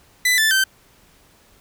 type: tone with pitch steps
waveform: sawtooth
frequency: 1997 / 1758.7 / 1548.8 Hz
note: B6 / A6 / G6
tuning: +19 / -1 / -21 cents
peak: -11 dBFS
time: 0.25-0.64 s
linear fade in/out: 5 ms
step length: 130 ms
effects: pink hiss -54 dBFS RMS until 1.6 s